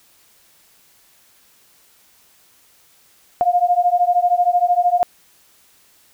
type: beating tone pair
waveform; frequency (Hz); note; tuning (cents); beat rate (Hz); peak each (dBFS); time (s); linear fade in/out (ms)
sine; 703 / 716; F5 / F5; +11 / +43; 13; -16; 3.41-5.03; 0
effects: white hiss -54 dBFS RMS until 6.13 s